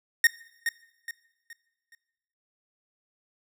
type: tone with echo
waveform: 45% pulse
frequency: 1847 Hz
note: A#6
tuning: 16 cents flat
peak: -15 dBFS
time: 0.24-0.27 s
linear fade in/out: 2 ms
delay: 420 ms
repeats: 4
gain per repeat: -9 dB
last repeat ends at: 1.95 s
effects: noise-tail reverb RT60 1.0 s tail -20 dB re dry